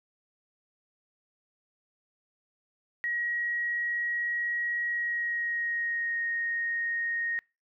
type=tone with pitch glide; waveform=sine; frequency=1902 to 1862.9 Hz; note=A#6 to A#6; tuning=+34 to -2 cents; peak=-28 dBFS; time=3.04-7.39 s; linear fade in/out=0 ms; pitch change=-36 cents; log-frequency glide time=4.88-6.21 s; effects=noise-tail reverb RT60 0.3 s tail -26 dB re dry

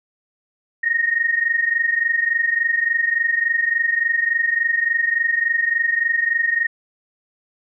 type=tone pair together; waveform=sine; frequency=1841.2 / 1864.7 Hz; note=A#6 / A#6; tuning=-22 / 0 cents; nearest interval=unison; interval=22 cents; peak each=-21 / -18 dBFS; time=0.83-6.67 s; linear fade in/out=10 ms; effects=none

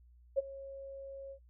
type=tone with ADSR envelope; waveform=sine; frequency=546 Hz; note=C#5; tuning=26 cents flat; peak=-24 dBFS; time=0.36-1.39 s; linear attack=26 ms; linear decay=22 ms; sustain=-19 dB; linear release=77 ms; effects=noise-tail reverb RT60 0.1 s tail -26 dB re dry + added 60 Hz sine -58 dBFS peak until 1.49 s

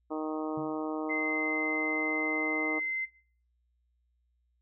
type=harmonic tone; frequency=155.56 Hz; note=D#3; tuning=in tune; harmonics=2 / 3 / 4 / 5 / 6 / 7 / 8; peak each=-34 / -38 / -40 / -42 / -44 / -45 / -46 dBFS; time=0.1-2.8 s; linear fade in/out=20 ms
type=tone with exponential decay; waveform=sine; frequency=146.83 Hz; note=D3; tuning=in tune; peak=-37 dBFS; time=0.57-0.91 s; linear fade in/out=5 ms; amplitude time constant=73 ms
type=tone; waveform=sine; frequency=2070 Hz; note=C7; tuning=19 cents flat; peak=-30 dBFS; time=1.09-3.06 s; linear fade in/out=20 ms
effects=noise-tail reverb RT60 0.5 s tail -21 dB re dry + added 60 Hz sine -70 dBFS peak until 4.61 s

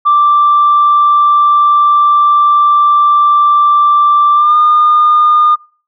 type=tone with pitch glide; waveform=sine; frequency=1174.7 to 1215.4 Hz; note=D6 to D#6; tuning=0 to -41 cents; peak=-4 dBFS; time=0.05-5.56 s; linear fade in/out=20 ms; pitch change=+59 cents; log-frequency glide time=4.34-4.56 s; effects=noise-tail reverb RT60 0.4 s tail -23 dB re dry + tanh soft clip ceiling -1 dBFS

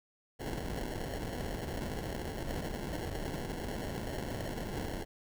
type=noise with sample-and-hold; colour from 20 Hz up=pink; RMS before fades=-38 dBFS; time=0.39-5.05 s; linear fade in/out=20 ms; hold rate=1225 Hz; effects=none

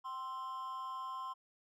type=tone with amplitude modulation; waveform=triangle; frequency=1046.5 Hz; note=C6; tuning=in tune; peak=-35 dBFS; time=0.04-1.34 s; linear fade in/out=20 ms; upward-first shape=sine; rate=276 Hz; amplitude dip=65%; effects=none

